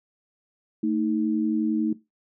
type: tone pair together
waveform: sine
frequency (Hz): 223.2 / 314.4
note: A3 / D#4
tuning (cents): +25 / +18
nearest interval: tritone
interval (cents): 593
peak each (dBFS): -24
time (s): 0.83-1.93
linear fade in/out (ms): 5
effects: noise-tail reverb RT60 0.2 s tail -17 dB re dry